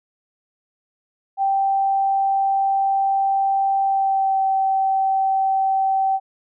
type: tone with pitch glide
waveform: sine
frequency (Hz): 782 to 772.1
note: G5 to G5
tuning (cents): -4 to -26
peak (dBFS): -16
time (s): 1.37-6.2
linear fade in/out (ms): 50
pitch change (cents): -22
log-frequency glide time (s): 3.83-4.41
effects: none